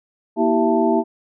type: tone cluster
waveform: sine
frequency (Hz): 236.7 / 324 / 387.8 / 670 / 883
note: A#3 / E4 / G4 / E5 / A5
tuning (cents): +27 / -30 / -19 / +28 / +6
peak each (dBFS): -20 / -20 / -20 / -21 / -23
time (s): 0.36-1.04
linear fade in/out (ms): 50
effects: none